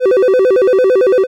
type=tone with vibrato; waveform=triangle; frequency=440 Hz; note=A4; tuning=in tune; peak=-5 dBFS; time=0-1.27 s; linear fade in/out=50 ms; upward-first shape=square; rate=8.9 Hz; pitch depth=240 cents each way; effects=none